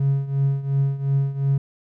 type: tone with tremolo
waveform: triangle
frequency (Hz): 138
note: C#3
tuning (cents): -7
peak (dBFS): -12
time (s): 0-1.58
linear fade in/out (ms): 5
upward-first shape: triangle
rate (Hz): 2.8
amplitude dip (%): 85
effects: tanh soft clip ceiling -11 dBFS